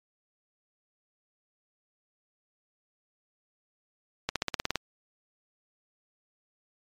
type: accelerating click train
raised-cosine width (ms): 0.2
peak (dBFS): -10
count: 9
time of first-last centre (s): 4.29-4.757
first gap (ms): 67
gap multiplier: 0.96
effects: MP3 96 kbps